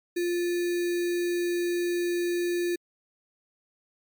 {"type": "tone with sample-and-hold", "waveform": "sine", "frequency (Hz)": 349.2, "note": "F4", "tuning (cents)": 0, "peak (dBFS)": -24, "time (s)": [0.16, 2.76], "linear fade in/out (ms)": 10, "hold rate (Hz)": 2100, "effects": ["MP3 96 kbps"]}